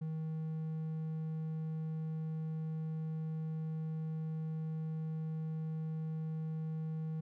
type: tone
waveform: triangle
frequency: 158.5 Hz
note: D#3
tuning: 32 cents sharp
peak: -34 dBFS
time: 0.01-7.21 s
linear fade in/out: 10 ms
effects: none